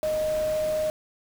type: tone in noise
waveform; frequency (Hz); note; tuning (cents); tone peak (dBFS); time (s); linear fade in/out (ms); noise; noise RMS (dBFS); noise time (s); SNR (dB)
sine; 619; D#5; -9; -23; 0.03-0.9; 0; pink; -39; 0.03-0.9; +13
effects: none